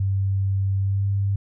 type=tone with pitch glide; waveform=sine; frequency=97.3 to 99.12 Hz; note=G2 to G2; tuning=-12 to +20 cents; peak=-19 dBFS; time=0-1.36 s; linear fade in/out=5 ms; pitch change=+32 cents; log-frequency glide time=0.79-1.06 s; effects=none